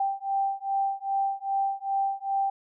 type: beating tone pair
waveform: sine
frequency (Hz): 784 / 786.5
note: G5 / G5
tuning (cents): 0 / +6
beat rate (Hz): 2.5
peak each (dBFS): -28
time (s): 0-2.5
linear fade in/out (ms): 5
effects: none